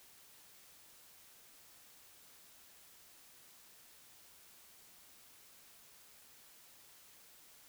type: silence
effects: white hiss -61 dBFS RMS until 7.68 s